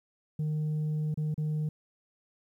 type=tone with dropouts; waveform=sine; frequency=153.2 Hz; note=D#3; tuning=27 cents flat; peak=-25 dBFS; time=0.39-1.69 s; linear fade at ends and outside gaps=5 ms; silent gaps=1.143-1.174 / 1.343-1.378 s; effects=tanh soft clip ceiling -27 dBFS + 11-bit

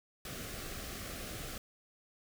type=band-stop noise; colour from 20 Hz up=pink; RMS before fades=-43 dBFS; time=0.25-1.58 s; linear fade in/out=2 ms; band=780 to 1100 Hz; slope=96 dB/octave; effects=none

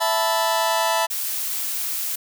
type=chord; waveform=sawtooth; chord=E suspended fourth; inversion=none; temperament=just; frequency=659.3 / 879 / 988.9 Hz; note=E5 / A5 / B5; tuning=0 / -2 / +2 cents; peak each=-19 dBFS; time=0-1.07 s; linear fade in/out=20 ms
type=noise; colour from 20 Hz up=blue; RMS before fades=-26 dBFS; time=1.1-2.16 s; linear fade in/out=10 ms
effects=none

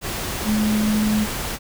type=tone in noise; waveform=sine; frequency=213.3 Hz; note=G#3; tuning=46 cents sharp; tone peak=-17 dBFS; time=0.44-1.27 s; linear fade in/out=50 ms; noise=pink; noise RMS=-27 dBFS; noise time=0.01-1.59 s; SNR=+7 dB; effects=none

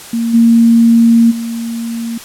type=tone with level steps; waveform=sine; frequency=231.2 Hz; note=A#3; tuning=14 cents flat; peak=-12 / -4 / -17 dBFS; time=0.13-2.18 s; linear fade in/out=5 ms; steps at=0.33 / 1.3 s; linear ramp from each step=20 ms; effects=white hiss -32 dBFS RMS until 2.24 s + low-pass 12000 Hz 12 dB/octave

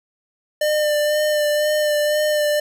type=tone with vibrato; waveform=square; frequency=600 Hz; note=D5; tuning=37 cents sharp; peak=-17 dBFS; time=0.61-2.6 s; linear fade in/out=5 ms; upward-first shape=sine; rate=2 Hz; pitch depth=20 cents each way; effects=none

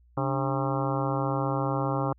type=harmonic tone with a mistuned harmonic; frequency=134.7 Hz; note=C#3; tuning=49 cents flat; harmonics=1 / 2 / 3 / 4 / 5 / 6 / 7 / 8 / 9 / 10; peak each=-29 / -32 / -36 / -33 / -38 / -34 / -37 / -36 / -37 / -41 dBFS; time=0.17-2.13 s; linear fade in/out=5 ms; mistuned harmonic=2; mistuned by=+130 cents; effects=added 60 Hz sine -56 dBFS peak until 2.18 s

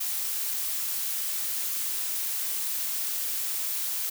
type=noise; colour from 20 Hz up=blue; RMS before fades=-30 dBFS; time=0-4.1 s; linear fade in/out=10 ms; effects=none

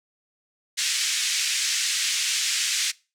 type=band-pass noise; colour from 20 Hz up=white; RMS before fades=-25 dBFS; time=0.77-2.92 s; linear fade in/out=20 ms; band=1900 to 7600 Hz; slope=24 dB/octave; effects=noise-tail reverb RT60 0.3 s tail -22 dB re dry

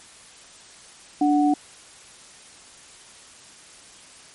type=tone pair together; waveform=sine; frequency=293.7 / 740.1 Hz; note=D4 / F#5; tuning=0 / 0 cents; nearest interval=octave + major third; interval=1600 cents; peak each=-17 / -21 dBFS; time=1.21-1.54 s; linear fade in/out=5 ms; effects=white hiss -47 dBFS RMS until 4.34 s + MP3 48 kbps

